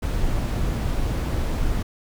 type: noise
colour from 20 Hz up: brown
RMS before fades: -23 dBFS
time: 0.02-1.83 s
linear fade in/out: 10 ms
effects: none